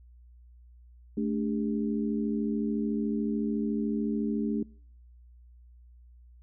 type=tone cluster; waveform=sine; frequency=217.6 / 291.4 / 403.2 Hz; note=A3 / D4 / G4; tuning=-19 / -13 / +49 cents; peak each=-28 / -32 / -36 dBFS; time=1.17-4.63 s; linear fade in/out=5 ms; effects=noise-tail reverb RT60 0.6 s tail -26 dB re dry + added 60 Hz sine -51 dBFS peak until 6.42 s